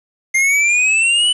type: exponential sweep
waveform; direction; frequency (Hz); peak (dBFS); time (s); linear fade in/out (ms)
square; up; 2102 to 3000; -12; 0.34-1.33; 10
effects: resampled to 24000 Hz + 7-bit